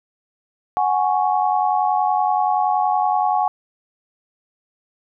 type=chord; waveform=sine; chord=F# suspended second; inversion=none; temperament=equal; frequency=740 / 830.6 / 1108.7 Hz; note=F#5 / G#5 / C#6; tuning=0 / 0 / 0 cents; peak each=-19 / -19 / -24 dBFS; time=0.77-3.48 s; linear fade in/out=0 ms; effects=none